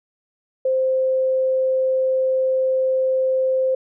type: tone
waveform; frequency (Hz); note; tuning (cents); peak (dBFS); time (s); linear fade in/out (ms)
sine; 522; C5; -4; -16; 0.65-3.75; 5
effects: none